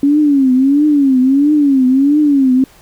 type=tone with vibrato; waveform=sine; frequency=277.2 Hz; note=C#4; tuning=in tune; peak=-7 dBFS; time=0.03-2.64 s; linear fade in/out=2 ms; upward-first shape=triangle; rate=1.5 Hz; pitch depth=170 cents each way; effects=pink hiss -45 dBFS RMS until 2.81 s